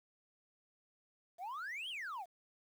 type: exponential two-way sweep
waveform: sine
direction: up then down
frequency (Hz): 659.3 to 3322 to 659.3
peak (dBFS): -38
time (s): 1.38-2.26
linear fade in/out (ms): 50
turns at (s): 1.89
effects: tanh soft clip ceiling -40 dBFS + 11-bit